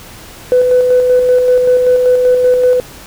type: tone with tremolo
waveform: sine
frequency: 500 Hz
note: B4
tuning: 21 cents sharp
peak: -4 dBFS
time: 0.52-2.8 s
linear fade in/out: 0 ms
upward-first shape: square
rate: 5.2 Hz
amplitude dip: 35%
effects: tanh soft clip ceiling -2 dBFS + pink hiss -34 dBFS RMS until 3.06 s